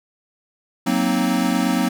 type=chord; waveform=square; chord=C half-diminished seventh; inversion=second; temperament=equal; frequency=185 / 233.1 / 261.6 / 311.1 Hz; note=Gb3 / Bb3 / C4 / Eb4; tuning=0 / 0 / 0 / 0 cents; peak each=-24 / -23 / -22 / -26 dBFS; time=0.86-1.89 s; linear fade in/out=10 ms; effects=none